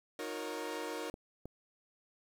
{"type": "chord", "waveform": "sawtooth", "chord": "D# minor seventh", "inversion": "none", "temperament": "equal with one note detuned", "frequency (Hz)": [311.1, 360.7, 466.2, 554.4], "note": ["D#4", "F#4", "A#4", "C#5"], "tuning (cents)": [0, -44, 0, 0], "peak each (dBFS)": [-40, -41, -38, -42], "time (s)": [0.19, 1.1], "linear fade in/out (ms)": 2}
{"type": "clicks", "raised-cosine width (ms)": 2, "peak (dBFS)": -31, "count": 2, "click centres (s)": [1.141, 1.456]}
{"effects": ["low-pass 12000 Hz 12 dB/octave", "10-bit"]}